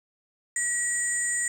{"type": "tone cluster", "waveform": "sine", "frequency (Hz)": [1924, 7100, 8230], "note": ["B6", "A8", "C9"], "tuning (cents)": [-46, 15, -30], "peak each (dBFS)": -29, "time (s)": [0.56, 1.48], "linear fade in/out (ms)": 2, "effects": ["8-bit"]}